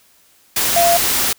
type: tone in noise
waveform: sine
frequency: 688 Hz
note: F5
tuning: 26 cents flat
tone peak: -11 dBFS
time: 0.76-0.97 s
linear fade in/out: 5 ms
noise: white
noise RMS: -17 dBFS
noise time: 0.56-1.33 s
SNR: +3 dB
effects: white hiss -53 dBFS RMS until 1.38 s